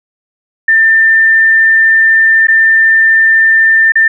sine tone with dropouts, 1792 Hz, A6, 31 cents sharp, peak -4 dBFS, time 0.68-4.08 s, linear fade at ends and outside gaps 5 ms, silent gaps 2.471-2.483 / 3.921-3.955 s, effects none

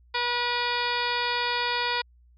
harmonic tone with a mistuned harmonic, 484.1 Hz, B4, 35 cents flat, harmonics 1 / 2 / 3 / 4 / 5 / 6 / 7 / 8 / 9 / 10, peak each -35 / -29 / -33 / -33 / -33 / -39 / -36 / -36 / -36 / -37 dBFS, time 0.14-2.02 s, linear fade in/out 10 ms, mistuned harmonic 8, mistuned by -57 cents, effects added 60 Hz sine -54 dBFS peak until 2.37 s

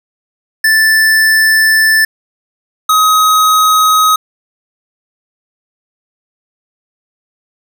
square tone pair in turn, 1760 / 1264.4 Hz, A6 / D#6, 0 / +27 cents, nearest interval tritone, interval 573 cents, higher first, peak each -7 dBFS, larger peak neither, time 0.64-2.05 / 2.89-4.16 s, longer first, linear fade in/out 5 ms, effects none

